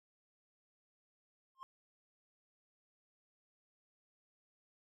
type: tone with exponential growth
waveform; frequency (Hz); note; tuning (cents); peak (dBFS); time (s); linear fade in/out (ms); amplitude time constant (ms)
triangle; 1062; C6; +25; -40; 1.55-1.63; 0; 16
effects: none